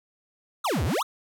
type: exponential two-way sweep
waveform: square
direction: down then up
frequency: 1396.9 to 66.8 to 1396.9 Hz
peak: -24 dBFS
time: 0.64-1.03 s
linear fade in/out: 10 ms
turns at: 0.84 s
effects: none